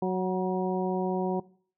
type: harmonic tone with a mistuned harmonic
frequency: 185 Hz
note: F#3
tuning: in tune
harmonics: 1 / 2 / 3 / 4 / 5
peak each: -29 / -29 / -36 / -34 / -36 dBFS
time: 0.02-1.4 s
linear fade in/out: 5 ms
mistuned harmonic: 5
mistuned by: +46 cents
effects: noise-tail reverb RT60 0.5 s tail -21 dB re dry